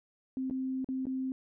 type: tone with dropouts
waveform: sine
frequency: 261.6 Hz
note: C4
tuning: in tune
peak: -31 dBFS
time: 0.37-1.32 s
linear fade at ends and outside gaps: 1 ms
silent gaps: 0.499-0.509 / 0.845-0.888 / 1.055-1.068 s
effects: none